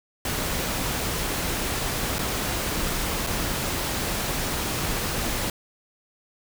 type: noise with dropouts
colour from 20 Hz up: pink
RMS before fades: -27 dBFS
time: 0.25-5.5 s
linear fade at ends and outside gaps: 2 ms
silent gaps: 2.185-2.19 / 3.266-3.27 s
effects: none